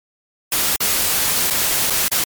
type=noise with dropouts; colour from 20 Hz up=white; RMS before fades=-18 dBFS; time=0.52-2.24 s; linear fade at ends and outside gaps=2 ms; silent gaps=0.761-0.804 / 1.501-1.507 / 1.9-1.905 / 2.082-2.116 s; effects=MP3 96 kbps